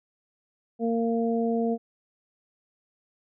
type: harmonic tone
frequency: 230.2 Hz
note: A#3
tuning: 22 cents flat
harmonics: 1 / 2 / 3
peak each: -25 / -27 / -32 dBFS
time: 0.79-1.78 s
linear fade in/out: 50 ms
effects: none